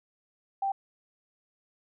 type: tone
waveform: sine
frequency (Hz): 784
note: G5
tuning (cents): 0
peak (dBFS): -26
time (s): 0.62-0.72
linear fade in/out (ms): 5
effects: none